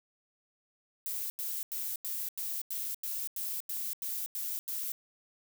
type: noise bursts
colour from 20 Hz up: violet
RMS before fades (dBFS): -36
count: 12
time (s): 1.06-4.919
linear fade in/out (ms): 0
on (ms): 240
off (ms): 89
effects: none